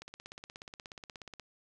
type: click train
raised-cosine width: 0.2 ms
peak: -28 dBFS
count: 24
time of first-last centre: 0.02-1.397 s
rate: 16.7 Hz
effects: none